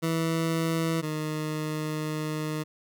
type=tone pair in turn; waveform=20% pulse; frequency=163.5 / 154.32 Hz; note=E3 / D#3; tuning=-14 / -14 cents; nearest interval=minor second; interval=100 cents; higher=first; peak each=-20 / -24 dBFS; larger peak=first; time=0.02-1.02 / 1.02-2.64 s; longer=second; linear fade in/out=20 ms; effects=none